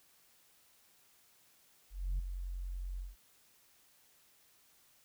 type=tone with ADSR envelope; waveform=sine; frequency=45.23 Hz; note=F#1; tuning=39 cents flat; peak=-28 dBFS; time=1.9-3.16 s; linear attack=290 ms; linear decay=9 ms; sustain=-9 dB; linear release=170 ms; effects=tanh soft clip ceiling -30 dBFS + white hiss -67 dBFS RMS until 5.04 s